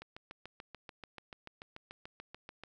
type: click train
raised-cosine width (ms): 0.3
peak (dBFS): -30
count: 19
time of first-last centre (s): 0.02-2.636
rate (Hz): 6.88
effects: none